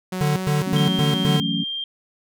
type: tone with pitch glide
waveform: sawtooth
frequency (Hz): 185 to 187.15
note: F#3 to F#3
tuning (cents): 0 to +20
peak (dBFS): -21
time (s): 0.12-1.37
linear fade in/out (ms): 5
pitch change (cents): +20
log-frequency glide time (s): 0.29-0.41
type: tone bursts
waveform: square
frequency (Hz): 148.3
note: D3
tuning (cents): +17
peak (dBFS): -19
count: 5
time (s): 0.21-1.4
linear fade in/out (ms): 0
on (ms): 150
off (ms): 110
type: chord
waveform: sine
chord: F# minor seventh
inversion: third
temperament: equal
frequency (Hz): 164.81 / 185 / 220 / 277.2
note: E3 / F#3 / A3 / C#4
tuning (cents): 0 / 0 / 0 / 0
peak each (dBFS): -27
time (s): 0.66-1.64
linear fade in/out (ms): 10
type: tone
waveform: sine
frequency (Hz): 3186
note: G7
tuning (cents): +27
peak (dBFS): -25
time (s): 0.76-1.84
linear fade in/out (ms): 2
effects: none